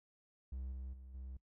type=tone with level steps; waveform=triangle; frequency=64.8 Hz; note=C2; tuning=16 cents flat; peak=-39 / -41 / -49 / -43 dBFS; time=0.52-1.37 s; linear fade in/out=5 ms; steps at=0.72 / 0.93 / 1.14 s; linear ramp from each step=5 ms; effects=noise-tail reverb RT60 0.1 s tail -21 dB re dry